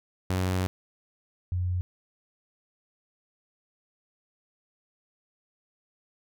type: tone pair in turn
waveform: sawtooth / sine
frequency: 92.5 / 89.81 Hz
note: F#2 / F2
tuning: 0 / +49 cents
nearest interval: minor second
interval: 51 cents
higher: first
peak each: -21 / -25 dBFS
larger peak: first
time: 0.3-0.67 / 1.52-1.81 s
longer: first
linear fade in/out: 0 ms
effects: none